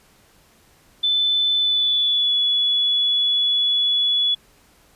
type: tone with pitch glide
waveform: sine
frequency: 3514 to 3406 Hz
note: A7 to G#7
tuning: -3 to +43 cents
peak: -16 dBFS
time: 1.03-4.35 s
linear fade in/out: 10 ms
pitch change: -54 cents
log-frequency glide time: 1.58-2.35 s
effects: pink hiss -55 dBFS RMS until 4.95 s + resampled to 32000 Hz